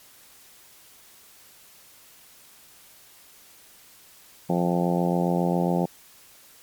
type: harmonic tone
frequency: 87.31 Hz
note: F2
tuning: in tune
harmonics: 2 / 3 / 4 / 5 / 6 / 7 / 8 / 9 / 10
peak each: -23 / -31 / -29 / -33 / -30 / -34 / -32 / -32 / -36 dBFS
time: 4.49-5.86 s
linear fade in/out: 10 ms
effects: white hiss -52 dBFS RMS until 6.62 s + MP3 96 kbps